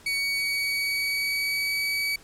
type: tone with pitch glide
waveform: 30% pulse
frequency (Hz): 2249 to 2275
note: C#7 to C#7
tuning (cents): +24 to +44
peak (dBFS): -22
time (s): 0.06-2.16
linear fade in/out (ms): 5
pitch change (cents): +20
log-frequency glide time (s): 0.21-1.76
effects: pink hiss -52 dBFS RMS until 2.23 s + low-pass 12000 Hz 12 dB/octave